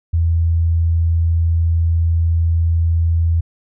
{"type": "tone", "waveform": "sine", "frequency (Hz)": 83.1, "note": "E2", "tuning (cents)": 15, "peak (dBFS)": -12, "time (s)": [0.13, 3.41], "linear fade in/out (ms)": 10, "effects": []}